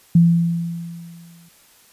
sine tone with exponential decay, 169.2 Hz, E3, 45 cents sharp, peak -7 dBFS, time 0.15-1.49 s, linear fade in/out 5 ms, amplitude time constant 290 ms, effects white hiss -52 dBFS RMS until 1.92 s + resampled to 32000 Hz

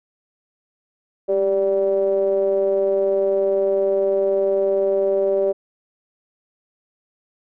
triangle ring-modulated tone, 95.6 Hz, G2, 43 cents flat, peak -11 dBFS, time 1.28-5.53 s, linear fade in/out 20 ms, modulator 488 Hz, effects none

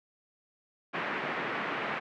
white band-pass noise, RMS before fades -34 dBFS, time 0.93-2 s, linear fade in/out 20 ms, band 150 to 2200 Hz, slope 24 dB/octave, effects none

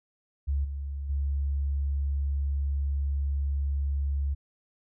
sine tone with level steps, 70 Hz, C#2, 18 cents sharp, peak -24 / -31 / -25 dBFS, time 0.47-4.35 s, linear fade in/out 20 ms, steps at 0.64 / 1.09 s, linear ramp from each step 10 ms, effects none

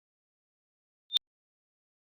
sine tone with exponential growth, 3613 Hz, A7, 45 cents sharp, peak -15 dBFS, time 1.1-1.17 s, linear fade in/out 0 ms, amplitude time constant 15 ms, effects Opus 48 kbps

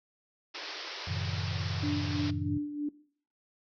white band-pass noise, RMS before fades -41 dBFS, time 0.54-2.31 s, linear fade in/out 10 ms, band 300 to 5500 Hz, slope 96 dB/octave
sine chord, F# diminished seventh, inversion none, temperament just, 92.5 / 111 / 133.2 / 159.84 Hz, F#2 / A2 / C3 / Eb3, 0 / +16 / +31 / +47 cents, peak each -34 / -38 / -39 / -39 dBFS, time 1.07-2.58 s, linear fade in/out 10 ms
sine tone with tremolo, 293.7 Hz, D4, in tune, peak -28 dBFS, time 1.83-2.89 s, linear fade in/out 5 ms, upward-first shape sine, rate 3.1 Hz, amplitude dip 60%
effects noise-tail reverb RT60 0.5 s tail -19 dB re dry

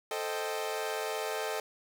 sawtooth chord, A half-diminished seventh, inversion none, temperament equal, 440 / 523.3 / 622.3 / 784 Hz, A4 / C5 / Eb5 / G5, 0 / 0 / 0 / 0 cents, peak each -32 / -37 / -34 / -36 dBFS, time 0.11-1.6 s, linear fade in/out 2 ms, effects none

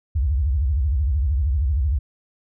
sine tone with vibrato, 69.3 Hz, C#2, in tune, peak -17 dBFS, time 0.15-1.99 s, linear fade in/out 10 ms, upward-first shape sine, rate 13 Hz, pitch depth 290 cents each way, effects none

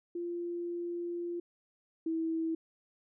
sine tone pair in turn, 346 / 325.4 Hz, F4 / E4, -16 / -22 cents, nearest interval minor second, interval 106 cents, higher first, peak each -34 / -30 dBFS, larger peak second, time 0.15-1.4 / 2.06-2.55 s, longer first, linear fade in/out 5 ms, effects none

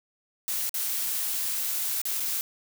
blue noise with dropouts, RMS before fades -29 dBFS, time 0.48-2.41 s, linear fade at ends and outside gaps 0 ms, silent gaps 0.694-0.742 / 2.016-2.054 / 2.198-2.204 s, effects none

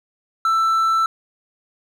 triangle tone, 1329 Hz, E6, 14 cents sharp, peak -13 dBFS, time 0.45-1.06 s, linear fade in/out 2 ms, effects none

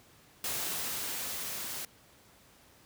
white noise with level ramp, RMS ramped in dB -34 to -39 dBFS, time 0.44-1.85 s, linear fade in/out 2 ms, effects pink hiss -60 dBFS RMS until 2.85 s + high-pass 60 Hz 12 dB/octave

